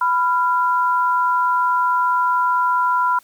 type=tone pair together; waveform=sine; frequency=993 / 1382.3 Hz; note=B5 / F6; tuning=+9 / -18 cents; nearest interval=tritone; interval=573 cents; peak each=-16 / -20 dBFS; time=0.01-3.19 s; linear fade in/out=5 ms; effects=white hiss -53 dBFS RMS until 3.23 s